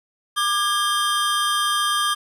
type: tone cluster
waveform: square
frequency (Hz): 1192 / 1647 / 3188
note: D6 / G#6 / G7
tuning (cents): +25 / -15 / +28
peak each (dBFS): -22 / -28 / -24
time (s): 0.36-2.15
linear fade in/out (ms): 20
effects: resampled to 32000 Hz + 8-bit